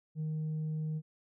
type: tone with tanh clipping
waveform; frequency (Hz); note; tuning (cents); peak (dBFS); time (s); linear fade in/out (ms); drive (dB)
sine; 155.56; D#3; 0; -33; 0.15-1.02; 50; 1
effects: none